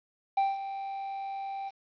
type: tone with ADSR envelope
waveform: triangle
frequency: 784 Hz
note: G5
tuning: in tune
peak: -20 dBFS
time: 0.37-1.71 s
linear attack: 7 ms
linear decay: 190 ms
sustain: -12 dB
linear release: 33 ms
effects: resampled to 11025 Hz + 9-bit